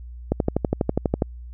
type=click train; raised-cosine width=2 ms; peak=-6 dBFS; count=12; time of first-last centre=0.32-1.222 s; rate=12.2 Hz; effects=added 60 Hz sine -35 dBFS peak until 1.53 s